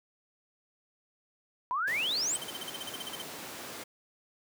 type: exponential sweep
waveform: sine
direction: up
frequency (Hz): 958 to 8380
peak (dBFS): -28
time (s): 1.71-2.36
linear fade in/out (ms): 0
type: high-pass noise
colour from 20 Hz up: pink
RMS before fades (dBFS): -43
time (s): 1.87-3.84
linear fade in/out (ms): 10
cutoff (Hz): 230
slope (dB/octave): 12
type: tone bursts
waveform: 45% pulse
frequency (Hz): 3100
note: G7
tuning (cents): -20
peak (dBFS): -36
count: 14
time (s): 2.35-3.22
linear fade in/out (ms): 5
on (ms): 25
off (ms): 40
effects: none